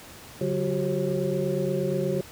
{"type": "tone cluster", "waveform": "sine", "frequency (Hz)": [144.3, 188, 362.1, 390.5, 541], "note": ["D3", "F#3", "F#4", "G4", "C#5"], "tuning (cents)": [-30, 28, -37, -7, -42], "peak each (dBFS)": -30, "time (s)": [0.41, 2.21], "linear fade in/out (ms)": 2, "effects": ["pink hiss -45 dBFS RMS until 2.31 s", "high-pass 60 Hz 12 dB/octave"]}